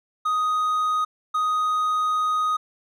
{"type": "tone pair in turn", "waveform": "triangle", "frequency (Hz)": [1248, 1248], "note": ["D#6", "D#6"], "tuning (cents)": [5, 5], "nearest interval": "unison", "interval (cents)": 0, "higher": "neither", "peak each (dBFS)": -18, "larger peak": "neither", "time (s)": [[0.25, 1.05], [1.34, 2.57]], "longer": "second", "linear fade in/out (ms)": 10, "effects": []}